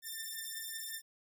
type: beating tone pair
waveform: 5% pulse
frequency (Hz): 1791 / 1796.4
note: A6 / A6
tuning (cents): +30 / +35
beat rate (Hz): 5.4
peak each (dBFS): -32 / -33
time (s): 0.02-1.02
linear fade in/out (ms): 50
effects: none